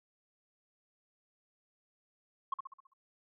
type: tone with echo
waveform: sine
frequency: 1080 Hz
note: C#6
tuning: 45 cents flat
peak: -29 dBFS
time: 2.52-2.54 s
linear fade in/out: 5 ms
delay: 66 ms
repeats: 6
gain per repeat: -6 dB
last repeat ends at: 2.936 s
effects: tanh soft clip ceiling -27 dBFS